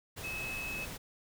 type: tone in noise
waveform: sine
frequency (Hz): 2582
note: E7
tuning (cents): -37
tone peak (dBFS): -37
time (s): 0.23-0.86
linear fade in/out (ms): 20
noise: pink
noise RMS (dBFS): -43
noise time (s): 0.16-0.98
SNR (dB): +3
effects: none